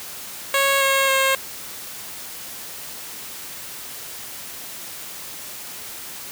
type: tone with pitch steps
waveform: 10% pulse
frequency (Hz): 550 / 543.1 / 536.2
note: C#5 / C#5 / C5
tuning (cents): -14 / -36 / +42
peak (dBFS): -8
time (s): 0.54-1.35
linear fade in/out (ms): 2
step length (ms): 270
effects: white hiss -35 dBFS RMS until 6.31 s + high-pass 60 Hz 12 dB/octave